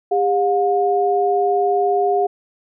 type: tone pair together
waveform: sine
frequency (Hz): 402 / 717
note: G4 / F5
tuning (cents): +44 / +45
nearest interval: minor seventh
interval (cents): 1001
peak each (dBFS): -17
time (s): 0.11-2.27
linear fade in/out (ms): 10
effects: none